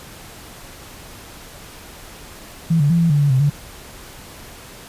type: tone with pitch steps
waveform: sine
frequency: 164.6 / 144.4 / 169.2 / 167.6 / 145.7 / 143.6 / 130.6 / 144.6 Hz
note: E3 / D3 / E3 / E3 / D3 / D3 / C3 / D3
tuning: -2 / -29 / +45 / +29 / -13 / -39 / -3 / -27 cents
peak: -12 dBFS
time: 2.7-3.5 s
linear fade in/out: 10 ms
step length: 100 ms
effects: pink hiss -39 dBFS RMS until 4.88 s + resampled to 32000 Hz